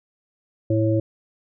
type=harmonic tone; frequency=110 Hz; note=A2; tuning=in tune; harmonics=1 / 3 / 5; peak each=-20 / -21 / -24 dBFS; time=0.7-1 s; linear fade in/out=5 ms; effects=none